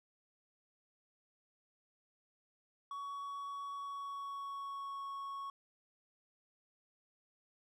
triangle tone with pitch glide, 1123 to 1106.3 Hz, C#6 to C#6, +22 to -4 cents, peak -39 dBFS, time 2.91-5.5 s, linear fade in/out 2 ms, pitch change -26 cents, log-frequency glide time 3.73-5.05 s, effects none

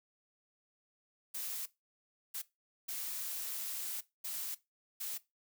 blue noise bursts at uneven times, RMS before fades -40 dBFS, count 5, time 1.34-1.66 / 2.34-2.42 / 2.88-4.01 / 4.24-4.55 / 5-5.18 s, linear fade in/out 10 ms, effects noise-tail reverb RT60 0.2 s tail -18 dB re dry

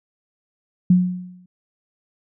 sine tone with exponential decay, 180.9 Hz, F#3, 39 cents flat, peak -8 dBFS, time 0.9-1.46 s, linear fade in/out 5 ms, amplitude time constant 120 ms, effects none

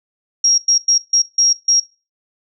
sine tone bursts at uneven times, 5610 Hz, F8, 7 cents sharp, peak -10 dBFS, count 6, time 0.44-0.58 / 0.68-0.78 / 0.88-0.98 / 1.13-1.22 / 1.38-1.53 / 1.68-1.8 s, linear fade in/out 5 ms, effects noise-tail reverb RT60 0.3 s tail -18 dB re dry

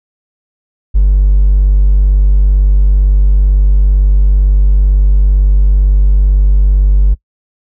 triangle tone with hard clipping, 48.93 Hz, G1, 2 cents flat, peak -4 dBFS, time 0.94-7.15 s, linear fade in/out 20 ms, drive 2 dB, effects noise-tail reverb RT60 0.1 s tail -23 dB re dry

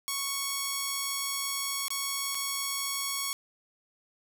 5% pulse tone with dropouts, 1108.7 Hz, C#6, in tune, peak -18 dBFS, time 0.08-3.33 s, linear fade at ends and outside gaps 0 ms, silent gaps 1.882-1.904 / 2.347-2.352 s, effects none

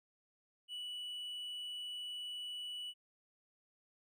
triangle tone, 2953 Hz, F#7, 4 cents flat, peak -40 dBFS, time 0.68-2.94 s, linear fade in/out 50 ms, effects none

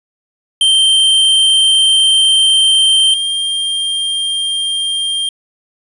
square tone pair in turn, 3136 / 3193 Hz, G7 / G7, 0 / +31 cents, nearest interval unison, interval 31 cents, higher second, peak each -8 / -15 dBFS, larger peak first, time 0.61-3.14 / 3.14-5.29 s, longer first, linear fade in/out 2 ms, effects resampled to 24000 Hz + 8-bit

